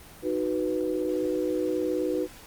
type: chord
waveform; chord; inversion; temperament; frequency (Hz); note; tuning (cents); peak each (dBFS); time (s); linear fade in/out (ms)
sine; B major; first; equal; 311.1 / 370 / 493.9; D#4 / F#4 / B4; 0 / 0 / 0; -29; 0.22-2.28; 50
effects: pink hiss -48 dBFS RMS until 2.46 s + Opus 24 kbps